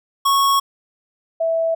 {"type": "tone pair in turn", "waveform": ["square", "sine"], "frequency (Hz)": [1104, 656.4], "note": ["C#6", "E5"], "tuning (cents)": [-7, -8], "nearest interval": "major sixth", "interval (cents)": 901, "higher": "first", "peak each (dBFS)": [-14, -16], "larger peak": "first", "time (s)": [[0.25, 0.6], [1.4, 1.75]], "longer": "neither", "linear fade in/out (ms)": 10, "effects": []}